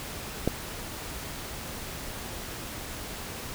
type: click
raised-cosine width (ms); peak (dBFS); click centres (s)
2; -9; 0.476
effects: pink hiss -38 dBFS RMS until 3.54 s